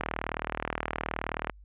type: click train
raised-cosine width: 0.5 ms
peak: -14 dBFS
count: 59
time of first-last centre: 0.01-1.497 s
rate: 39 Hz
effects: added 50 Hz sine -49 dBFS peak until 1.64 s + resampled to 8000 Hz